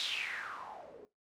blue noise with low-pass filter sweep, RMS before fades -41 dBFS, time 0-1.05 s, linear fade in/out 0 ms, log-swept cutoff 3900 to 400 Hz, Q 6.2, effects noise-tail reverb RT60 0.2 s tail -17 dB re dry

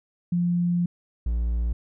sine / triangle tone pair in turn, 174.61 / 57.97 Hz, F3 / A#1, 0 / -9 cents, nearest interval octave + perfect fifth, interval 1909 cents, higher first, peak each -20 dBFS, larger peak neither, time 0.32-0.86 / 1.26-1.73 s, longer first, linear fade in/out 5 ms, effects none

